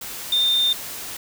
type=tone in noise; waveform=sine; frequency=3617 Hz; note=A7; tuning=47 cents sharp; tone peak=-16 dBFS; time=0.32-0.73 s; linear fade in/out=5 ms; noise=white; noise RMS=-33 dBFS; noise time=0.01-1.17 s; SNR=+14 dB; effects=none